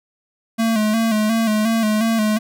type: tone with vibrato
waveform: square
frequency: 220 Hz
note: A3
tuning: in tune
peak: -16 dBFS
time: 0.58-2.39 s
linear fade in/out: 20 ms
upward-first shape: square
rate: 2.8 Hz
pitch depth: 50 cents each way
effects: none